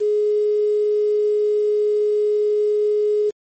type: tone with quantisation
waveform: sine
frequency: 419.8 Hz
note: G#4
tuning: 19 cents sharp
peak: -15 dBFS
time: 0-3.31 s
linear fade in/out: 20 ms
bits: 7
effects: MP3 32 kbps